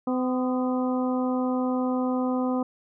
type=harmonic tone with a mistuned harmonic; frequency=254.4 Hz; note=C4; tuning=48 cents flat; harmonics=1 / 2 / 3 / 4 / 5; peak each=-24 / -30 / -34 / -36 / -38 dBFS; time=0.07-2.63 s; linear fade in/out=5 ms; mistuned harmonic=5; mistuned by=-43 cents; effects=none